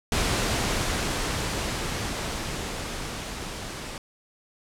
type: noise with level ramp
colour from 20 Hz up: pink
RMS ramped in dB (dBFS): -24 to -36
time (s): 0.12-3.98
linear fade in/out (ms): 2
effects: low-pass 9000 Hz 12 dB/octave